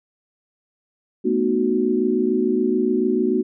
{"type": "chord", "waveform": "sine", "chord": "B dominant seventh", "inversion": "third", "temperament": "equal with one note detuned", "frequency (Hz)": [220, 246.9, 306, 370], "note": ["A3", "B3", "D#4", "F#4"], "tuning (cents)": [0, 0, -29, 0], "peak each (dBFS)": [-24, -22, -25, -20], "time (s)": [1.24, 3.43], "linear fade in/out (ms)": 20, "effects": []}